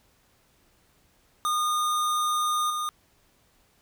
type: tone with level steps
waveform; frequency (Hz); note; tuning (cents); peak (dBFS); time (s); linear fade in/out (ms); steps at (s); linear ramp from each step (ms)
square; 1222; D#6; -32; -24 / -28; 1.45-2.89; 0; 2.7; 2
effects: pink hiss -64 dBFS RMS until 3.81 s